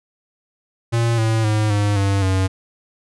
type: tone with pitch steps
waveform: square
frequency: 116.54 / 111.79 / 107.24 / 102.87 / 98.68 / 94.66 Hz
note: A#2 / A2 / A2 / G#2 / G2 / F#2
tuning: 0 / +28 / -44 / -16 / +12 / +40 cents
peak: -16 dBFS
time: 0.92-2.48 s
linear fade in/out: 20 ms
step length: 260 ms
effects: resampled to 24000 Hz

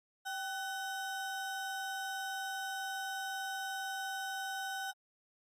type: ring-modulated tone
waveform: square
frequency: 1138 Hz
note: C#6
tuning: 45 cents sharp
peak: -35 dBFS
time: 0.25-4.92 s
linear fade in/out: 20 ms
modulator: 360 Hz
effects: AAC 48 kbps

